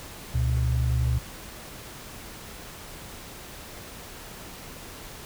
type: tone pair together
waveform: sine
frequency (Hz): 69.3 / 121.01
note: C#2 / B2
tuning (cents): 0 / -35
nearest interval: minor seventh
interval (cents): 965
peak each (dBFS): -23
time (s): 0.34-1.19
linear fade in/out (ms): 10
effects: tanh soft clip ceiling -15 dBFS + pink hiss -42 dBFS RMS until 5.25 s